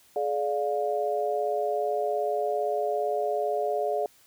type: chord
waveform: sine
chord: D diminished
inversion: second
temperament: just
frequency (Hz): 422.9 / 587.3 / 704.8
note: Ab4 / D5 / F5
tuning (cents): +31 / 0 / +16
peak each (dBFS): -29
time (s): 0.16-4.06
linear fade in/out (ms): 2
effects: white hiss -59 dBFS RMS until 4.26 s